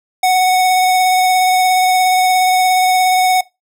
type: tone with vibrato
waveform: square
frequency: 740 Hz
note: F#5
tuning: in tune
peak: -10 dBFS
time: 0.23-3.41 s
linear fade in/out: 5 ms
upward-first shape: sine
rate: 17 Hz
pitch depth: 13 cents each way
effects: noise-tail reverb RT60 0.2 s tail -20 dB re dry